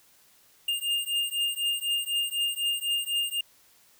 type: beating tone pair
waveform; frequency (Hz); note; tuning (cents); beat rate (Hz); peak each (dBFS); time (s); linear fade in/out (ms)
square; 2816 / 2820; F7 / F7; +14 / +16; 4; -30; 0.68-3.41; 5
effects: white hiss -60 dBFS RMS until 3.99 s